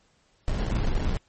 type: noise with sample-and-hold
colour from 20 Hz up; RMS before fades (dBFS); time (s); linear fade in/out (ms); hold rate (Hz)
brown; -25; 0.48-1.17; 0; 1225
effects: pink hiss -65 dBFS RMS until 1.28 s + MP3 32 kbps